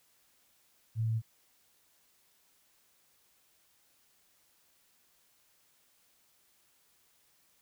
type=tone; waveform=sine; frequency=112.2 Hz; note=A2; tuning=34 cents sharp; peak=-28 dBFS; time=0.95-1.22 s; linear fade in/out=50 ms; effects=white hiss -69 dBFS RMS until 7.61 s